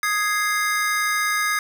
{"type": "chord", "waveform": "square", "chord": "Ab major", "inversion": "second", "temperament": "equal", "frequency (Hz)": [1244.5, 1661.2, 2093], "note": ["Eb6", "Ab6", "C7"], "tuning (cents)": [0, 0, 0], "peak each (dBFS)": -25, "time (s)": [0.03, 1.59], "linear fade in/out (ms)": 2, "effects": []}